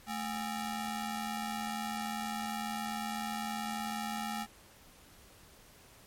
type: ring-modulated tone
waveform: sawtooth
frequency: 518 Hz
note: C5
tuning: 17 cents flat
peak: -28 dBFS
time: 0.06-4.47 s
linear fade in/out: 50 ms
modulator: 299 Hz
effects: pink hiss -58 dBFS RMS until 6.06 s + MP3 64 kbps